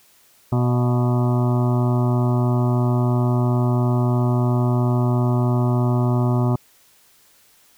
harmonic tone with a mistuned harmonic, 123 Hz, B2, 7 cents flat, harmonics 1 / 2 / 3 / 5 / 6 / 7 / 8 / 9 / 10, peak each -17 / -23 / -27 / -31 / -33 / -34 / -35 / -36 / -37 dBFS, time 0.52-6.56 s, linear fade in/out 5 ms, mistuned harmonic 6, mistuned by -46 cents, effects white hiss -55 dBFS RMS until 7.77 s

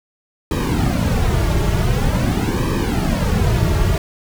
brown noise with flanger, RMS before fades -17 dBFS, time 0.51-3.98 s, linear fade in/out 2 ms, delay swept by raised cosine 1.4 to 4 ms, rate 0.46 Hz, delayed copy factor -0.9, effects none

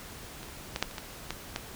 clicks, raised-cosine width 0.2 ms, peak -26 / -30 / -14 / -8 / -27 / -18 / -15 / -14 dBFS, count 8, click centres 0.431 / 0.486 / 0.761 / 0.826 / 0.912 / 0.982 / 1.306 / 1.561 s, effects pink hiss -45 dBFS RMS until 1.75 s

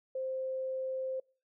sine tone, 523.3 Hz, C5, in tune, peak -33 dBFS, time 0.15-1.2 s, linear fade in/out 5 ms, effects noise-tail reverb RT60 0.4 s tail -26 dB re dry

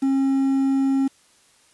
triangle tone with quantisation, 270.2 Hz, C#4, 44 cents flat, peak -15 dBFS, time 0.02-1.08 s, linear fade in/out 10 ms, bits 7, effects white hiss -57 dBFS RMS until 1.73 s + resampled to 24000 Hz

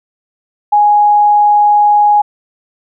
sine tone, 830.6 Hz, G#5, in tune, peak -5 dBFS, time 0.72-2.22 s, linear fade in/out 10 ms, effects none

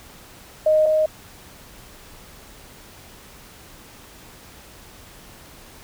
sine tone pair in turn, 620 / 622.2 Hz, D#5 / D#5, -6 / 0 cents, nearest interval unison, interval 6 cents, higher second, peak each -13 / -15 dBFS, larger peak first, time 0.66-0.86 / 0.86-1.06 s, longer neither, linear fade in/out 5 ms, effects pink hiss -45 dBFS RMS until 5.83 s

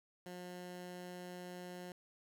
15% pulse tone, 179.2 Hz, F3, 45 cents sharp, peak -40 dBFS, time 0.26-1.92 s, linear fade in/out 2 ms, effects none

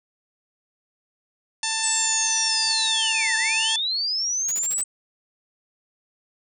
harmonic tone, 888 Hz, A5, 16 cents sharp, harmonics 1 / 2 / 3 / 4 / 5 / 6 / 7 / 8 / 10, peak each -32 / -32 / -32 / -32 / -32 / -32 / -32 / -32 / -32 dBFS, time 1.63-3.76 s, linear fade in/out 2 ms
sine linear two-way sweep, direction down then up, 8130 to 1716 to 8130 Hz, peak -22 dBFS, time 1.83-4.84 s, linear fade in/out 10 ms, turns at 3.36 s
white noise bursts, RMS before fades -36 dBFS, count 5, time 4.48-4.814 s, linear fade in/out 5 ms, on 38 ms, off 36 ms
effects none

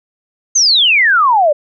sine exponential sweep, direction down, 6520 to 563 Hz, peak -7 dBFS, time 0.55-1.53 s, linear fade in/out 10 ms, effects none

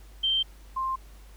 sine tone pair in turn, 3136 / 1052.6 Hz, G7 / C6, 0 / +10 cents, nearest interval octave + perfect fifth, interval 1890 cents, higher first, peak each -22 / -26 dBFS, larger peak first, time 0.23-0.43 / 0.76-0.96 s, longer neither, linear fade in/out 10 ms, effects added 50 Hz sine -46 dBFS peak until 1.36 s + pink hiss -57 dBFS RMS until 1.36 s

